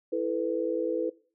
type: chord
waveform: sine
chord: E suspended fourth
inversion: none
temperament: equal with one note detuned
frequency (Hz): 329.6 / 440 / 499.6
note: E4 / A4 / B4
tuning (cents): 0 / 0 / +20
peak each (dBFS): -31 / -31 / -29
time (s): 0.12-1.1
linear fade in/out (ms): 10
effects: noise-tail reverb RT60 0.4 s tail -20 dB re dry